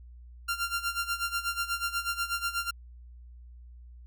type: tone with tremolo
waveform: sawtooth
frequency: 1387 Hz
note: F6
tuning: 12 cents flat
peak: -23 dBFS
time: 0.48-2.71 s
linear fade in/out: 10 ms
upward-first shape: sine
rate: 8.2 Hz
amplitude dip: 80%
effects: added 60 Hz sine -46 dBFS peak until 4.06 s